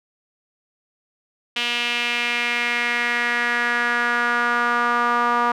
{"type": "tone with band-pass filter sweep", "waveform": "sawtooth", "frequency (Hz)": 239.5, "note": "A#3", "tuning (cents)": 47, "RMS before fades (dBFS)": -21, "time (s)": [1.56, 5.52], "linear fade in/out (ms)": 5, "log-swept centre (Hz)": [2900, 1100], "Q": 3.4, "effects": []}